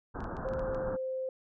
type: low-pass noise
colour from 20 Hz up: pink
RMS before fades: -38 dBFS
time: 0.14-0.97 s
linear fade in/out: 20 ms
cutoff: 1600 Hz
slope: 96 dB/octave
type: clicks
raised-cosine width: 0.2 ms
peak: -37 dBFS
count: 7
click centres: 0.205 / 0.242 / 0.368 / 0.488 / 0.536 / 0.594 / 0.747 s
type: tone with pitch glide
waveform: sine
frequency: 526 to 521.2 Hz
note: C5 to C5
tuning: +9 to -7 cents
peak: -32 dBFS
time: 0.45-1.29 s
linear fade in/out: 2 ms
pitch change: -16 cents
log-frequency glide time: 0.55-0.9 s
effects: none